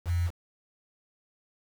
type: tone with quantisation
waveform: sine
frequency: 86.3 Hz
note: F2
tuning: 20 cents flat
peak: -24 dBFS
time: 0.05-0.31 s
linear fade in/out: 50 ms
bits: 7
effects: none